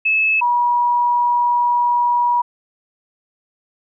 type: tone pair in turn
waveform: sine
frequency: 2600 / 964.4 Hz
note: E7 / B5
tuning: -24 / -41 cents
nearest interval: octave + perfect fourth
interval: 1717 cents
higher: first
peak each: -13 dBFS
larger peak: neither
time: 0.05-0.41 / 0.41-2.42 s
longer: second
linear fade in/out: 10 ms
effects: none